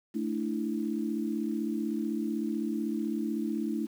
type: chord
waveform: sine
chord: A suspended fourth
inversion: none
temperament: equal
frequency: 220 / 293.7 / 329.6 Hz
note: A3 / D4 / E4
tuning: 0 / 0 / 0 cents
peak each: -32 / -34 / -34 dBFS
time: 0.14-3.87 s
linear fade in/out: 20 ms
effects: 9-bit